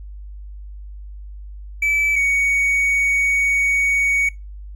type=tone pair in turn; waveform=triangle; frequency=2306 / 2239 Hz; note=D7 / C#7; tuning=-32 / +17 cents; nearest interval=minor second; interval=51 cents; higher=first; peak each=-14 / -13 dBFS; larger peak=second; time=1.82-2.16 / 2.16-4.29 s; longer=second; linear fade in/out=5 ms; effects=noise-tail reverb RT60 0.2 s tail -20 dB re dry + added 50 Hz sine -32 dBFS peak until 4.75 s